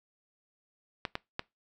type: clicks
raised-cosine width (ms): 0.3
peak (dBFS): -16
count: 3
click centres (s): 1.052 / 1.154 / 1.394
effects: noise-tail reverb RT60 0.2 s tail -22 dB re dry